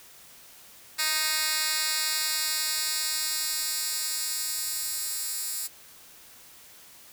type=tone with high-pass filter sweep; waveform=10% pulse; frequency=311.1 Hz; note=D#4; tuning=in tune; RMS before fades=-29 dBFS; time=0.98-5.68 s; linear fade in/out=20 ms; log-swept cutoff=2800 to 8400 Hz; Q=0.79; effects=white hiss -51 dBFS RMS until 7.12 s